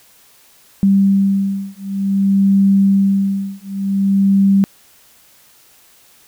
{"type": "beating tone pair", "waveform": "sine", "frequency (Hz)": [196, 196.54], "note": ["G3", "G3"], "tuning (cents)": [0, 5], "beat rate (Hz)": 0.54, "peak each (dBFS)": -14, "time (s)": [0.83, 4.64], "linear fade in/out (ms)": 0, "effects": ["white hiss -49 dBFS RMS until 6.27 s"]}